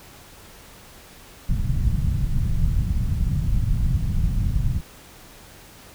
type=low-pass noise; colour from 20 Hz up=pink; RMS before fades=-21 dBFS; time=1.49-4.81 s; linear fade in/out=10 ms; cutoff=160 Hz; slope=24 dB/octave; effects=pink hiss -46 dBFS RMS until 5.94 s